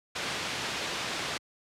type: low-pass noise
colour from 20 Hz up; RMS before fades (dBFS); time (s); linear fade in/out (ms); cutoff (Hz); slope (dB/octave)
white; -34; 0.15-1.38; 10; 3900; 12
effects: high-pass 80 Hz 12 dB/octave + low-pass 11000 Hz 12 dB/octave